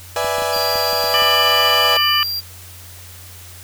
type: chord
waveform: 30% pulse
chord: E dominant seventh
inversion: second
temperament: equal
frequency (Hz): 493.9 / 587.3 / 659.3 / 830.6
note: B4 / D5 / E5 / G#5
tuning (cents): 0 / 0 / 0 / 0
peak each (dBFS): -21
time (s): 0.16-1.97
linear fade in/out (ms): 2
type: clicks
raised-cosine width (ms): 3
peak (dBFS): -23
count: 8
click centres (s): 0.246 / 0.384 / 0.421 / 0.564 / 0.757 / 0.931 / 1.041 / 1.222
type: tone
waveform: square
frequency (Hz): 4748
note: D8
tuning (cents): +18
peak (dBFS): -21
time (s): 0.52-2.41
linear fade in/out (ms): 20
type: harmonic tone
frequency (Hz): 595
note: D5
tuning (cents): +22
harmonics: 2 / 3 / 4 / 5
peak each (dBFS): -19 / -23 / -24 / -16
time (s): 1.14-2.23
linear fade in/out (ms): 0
effects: added 90 Hz sine -39 dBFS peak until 3.63 s + white hiss -40 dBFS RMS until 3.63 s